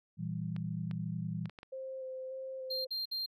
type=chord; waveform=sine; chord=E diminished; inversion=second; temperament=equal; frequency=116.54 / 164.81 / 196 Hz; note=Bb2 / E3 / G3; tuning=0 / 0 / 0 cents; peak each=-40 / -37 / -41 dBFS; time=0.17-1.5 s; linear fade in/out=50 ms
type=clicks; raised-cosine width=0.3 ms; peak=-32 dBFS; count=6; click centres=0.564 / 0.912 / 1.457 / 1.496 / 1.588 / 1.631 s
type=tone with vibrato; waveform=sine; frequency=523.3 Hz; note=C5; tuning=in tune; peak=-39 dBFS; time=1.72-2.87 s; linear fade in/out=10 ms; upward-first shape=square; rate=1.7 Hz; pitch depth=12 cents each way
type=tone bursts; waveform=triangle; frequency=4186 Hz; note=C8; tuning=in tune; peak=-33 dBFS; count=3; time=2.7-3.262 s; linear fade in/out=10 ms; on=150 ms; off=56 ms
effects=none